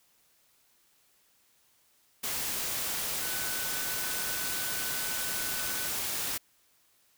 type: tone in noise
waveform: sine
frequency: 1500 Hz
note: F#6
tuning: 23 cents sharp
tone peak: -41 dBFS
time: 3.21-5.89 s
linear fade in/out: 10 ms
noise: white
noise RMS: -33 dBFS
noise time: 2.23-6.38 s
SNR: -11 dB
effects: white hiss -67 dBFS RMS until 7.17 s